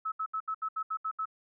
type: tone bursts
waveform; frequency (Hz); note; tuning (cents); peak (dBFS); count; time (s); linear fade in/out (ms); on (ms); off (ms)
sine; 1297; E6; -28; -30; 9; 0.05-1.256; 10; 70; 72
effects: none